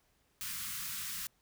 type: band-stop noise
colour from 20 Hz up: white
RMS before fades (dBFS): -40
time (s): 0.41-1.27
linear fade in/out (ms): 0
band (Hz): 220 to 1100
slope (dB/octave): 48
effects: pink hiss -73 dBFS RMS until 1.41 s